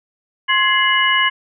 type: tone cluster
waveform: sine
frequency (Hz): 1056 / 1684 / 2091 / 2932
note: C6 / G#6 / C7 / F#7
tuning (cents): +16 / +24 / -2 / -16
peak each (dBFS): -18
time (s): 0.48-1.3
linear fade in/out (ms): 20
effects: none